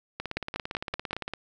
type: two click trains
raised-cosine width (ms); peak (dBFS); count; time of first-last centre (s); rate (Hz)
0.3; -13 / -17; 5 / 21; 0.37-1.13 / 0.2-1.336; 5.26 / 17.6
effects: none